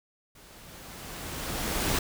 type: noise with level ramp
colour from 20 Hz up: pink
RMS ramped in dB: -53 to -26 dBFS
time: 0.35-1.99 s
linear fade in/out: 5 ms
effects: none

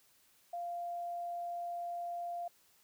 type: tone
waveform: sine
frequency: 695 Hz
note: F5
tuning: 9 cents flat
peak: -37 dBFS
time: 0.53-2.48 s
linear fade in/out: 5 ms
effects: white hiss -68 dBFS RMS until 2.83 s

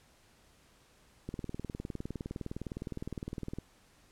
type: click train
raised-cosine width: 3 ms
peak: -25 dBFS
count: 46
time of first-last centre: 1.29-3.586 s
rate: 19.6 Hz
effects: pink hiss -64 dBFS RMS until 4.11 s + low-pass 11000 Hz 12 dB/octave

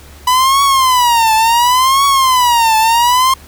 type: tone with vibrato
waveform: 45% pulse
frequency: 990 Hz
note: B5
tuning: 4 cents sharp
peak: -8 dBFS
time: 0.27-3.34 s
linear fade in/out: 5 ms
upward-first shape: triangle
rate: 0.7 Hz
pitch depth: 220 cents each way
effects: added 72 Hz sine -37 dBFS peak until 3.47 s + pink hiss -40 dBFS RMS until 3.47 s

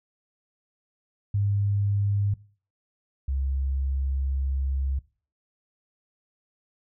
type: tone pair in turn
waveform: sine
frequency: 101.1 / 67.48 Hz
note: G#2 / C#2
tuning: -46 / -46 cents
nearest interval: perfect fifth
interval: 700 cents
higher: first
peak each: -21 / -24 dBFS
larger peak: first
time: 1.34-2.34 / 3.28-4.99 s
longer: second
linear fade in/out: 5 ms
effects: noise-tail reverb RT60 0.4 s tail -20 dB re dry

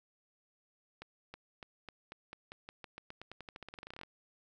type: accelerating click train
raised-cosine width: 0.3 ms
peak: -30 dBFS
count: 28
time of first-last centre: 1.02-4.034 s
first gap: 320 ms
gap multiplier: 0.9
effects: none

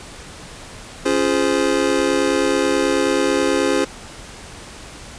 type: chord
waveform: square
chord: Db major seventh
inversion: none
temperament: just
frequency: 277.2 / 346.5 / 415.8 / 519.7 Hz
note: Db4 / F4 / Ab4 / C5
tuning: 0 / -14 / +2 / -12 cents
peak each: -22 dBFS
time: 1.05-3.85 s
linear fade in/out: 10 ms
effects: pink hiss -37 dBFS RMS until 5.18 s + resampled to 22050 Hz

